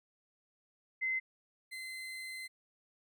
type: tone pair in turn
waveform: sine / 35% pulse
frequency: 2059 / 2059 Hz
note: C7 / C7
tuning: -28 / -28 cents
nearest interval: unison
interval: 0 cents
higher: neither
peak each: -31 / -40 dBFS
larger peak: first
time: 1.01-1.2 / 1.71-2.48 s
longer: second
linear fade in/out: 20 ms
effects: none